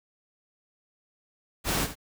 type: noise with echo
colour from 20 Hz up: pink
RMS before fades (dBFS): -27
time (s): 1.64-1.88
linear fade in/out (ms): 50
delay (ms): 75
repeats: 1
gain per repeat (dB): -11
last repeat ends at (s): 1.955
effects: none